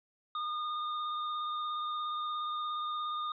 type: tone with vibrato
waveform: square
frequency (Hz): 1220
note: D#6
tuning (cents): -34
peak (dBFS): -34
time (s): 0.35-3.32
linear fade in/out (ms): 2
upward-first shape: sine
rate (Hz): 17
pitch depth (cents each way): 15
effects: resampled to 11025 Hz